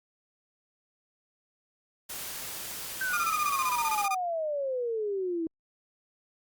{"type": "noise", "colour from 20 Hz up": "white", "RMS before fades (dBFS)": -38, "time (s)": [2.09, 4.07], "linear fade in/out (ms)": 10}
{"type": "exponential sweep", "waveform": "sine", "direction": "down", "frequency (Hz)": [1568, 320], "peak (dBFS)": -28, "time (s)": [3.01, 5.47], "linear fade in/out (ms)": 2}
{"type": "tone bursts", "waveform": "30% pulse", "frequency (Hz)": 1216, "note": "D#6", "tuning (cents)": -40, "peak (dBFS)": -25, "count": 16, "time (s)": [3.13, 4.148], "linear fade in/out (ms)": 5, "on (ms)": 43, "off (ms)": 22}
{"effects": ["Opus 48 kbps"]}